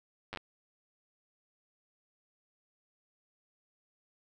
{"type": "slowing click train", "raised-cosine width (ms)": 0.3, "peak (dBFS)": -24, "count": 5, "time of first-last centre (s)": [0.33, 0.373], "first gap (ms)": 9, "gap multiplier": 1.12, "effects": []}